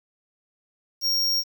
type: tone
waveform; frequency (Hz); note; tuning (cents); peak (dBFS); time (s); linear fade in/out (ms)
square; 5570; F8; -5; -21; 1.01-1.44; 50
effects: 8-bit